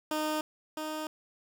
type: tone pair in turn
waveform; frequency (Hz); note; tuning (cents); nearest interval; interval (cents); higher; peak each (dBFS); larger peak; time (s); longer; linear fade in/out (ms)
15% pulse; 307.6 / 309.6; D#4 / D#4; -20 / -9; unison; 11; second; -23 / -28; first; 0.11-0.41 / 0.77-1.07; neither; 2
effects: none